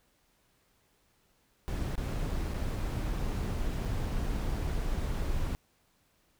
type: noise with dropouts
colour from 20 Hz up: brown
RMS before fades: -32 dBFS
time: 1.68-5.55 s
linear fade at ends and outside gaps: 0 ms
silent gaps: 1.955-1.978 / 2.536-2.542 / 3.85-3.855 s
effects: pink hiss -70 dBFS RMS until 6.39 s